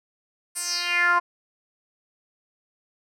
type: tone with band-pass filter sweep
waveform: 10% pulse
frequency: 350.3 Hz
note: F4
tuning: 5 cents sharp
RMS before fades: -23 dBFS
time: 0.55-1.2 s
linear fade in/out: 20 ms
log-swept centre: 9800 to 1000 Hz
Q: 4
effects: none